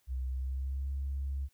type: tone with pitch glide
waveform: sine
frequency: 64.4 to 68.62 Hz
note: C2 to C#2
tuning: -27 to -17 cents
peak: -31 dBFS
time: 0.07-1.49 s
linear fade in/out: 50 ms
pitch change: +110 cents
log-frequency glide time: 0.29-0.9 s
effects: tanh soft clip ceiling -28 dBFS + white hiss -73 dBFS RMS until 1.53 s